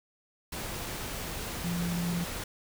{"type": "tone in noise", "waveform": "sine", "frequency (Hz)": 172.9, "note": "F3", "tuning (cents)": -17, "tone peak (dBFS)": -29, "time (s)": [1.64, 2.24], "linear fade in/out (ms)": 5, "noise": "pink", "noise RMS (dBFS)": -37, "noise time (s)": [0.52, 2.44], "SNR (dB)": 5, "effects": []}